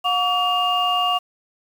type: tone cluster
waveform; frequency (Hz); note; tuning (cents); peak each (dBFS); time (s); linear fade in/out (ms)
sine; 722 / 1140 / 2816; F#5 / C#6 / F7; -43 / +48 / +14; -21; 0.04-1.19; 20
effects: tanh soft clip ceiling -9 dBFS + 7-bit